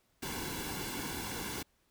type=noise with comb filter; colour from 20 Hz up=pink; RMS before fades=-39 dBFS; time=0.22-1.63 s; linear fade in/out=10 ms; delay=1.6 ms; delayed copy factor=-0.7; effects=pink hiss -73 dBFS RMS until 1.9 s